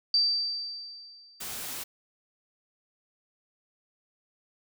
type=tone with exponential decay; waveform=sine; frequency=4657 Hz; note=D8; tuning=15 cents flat; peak=-19 dBFS; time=0.14-1.57 s; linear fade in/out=2 ms; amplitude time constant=310 ms
type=noise; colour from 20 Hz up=white; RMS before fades=-37 dBFS; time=1.4-1.84 s; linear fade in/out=10 ms
effects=none